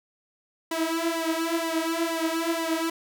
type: tone with flanger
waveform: sawtooth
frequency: 328.7 Hz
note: E4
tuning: 5 cents flat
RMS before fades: -27 dBFS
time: 0.71-2.9 s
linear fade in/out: 5 ms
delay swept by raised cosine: 1 to 5.4 ms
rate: 2.1 Hz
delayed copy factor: +0.85
effects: none